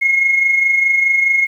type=tone with amplitude modulation; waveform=sine; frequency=2158 Hz; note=C#7; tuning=47 cents flat; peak=-8 dBFS; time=0.01-1.47 s; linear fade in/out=20 ms; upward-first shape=sine; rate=24.8 Hz; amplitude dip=50%; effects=tanh soft clip ceiling -4 dBFS + 8-bit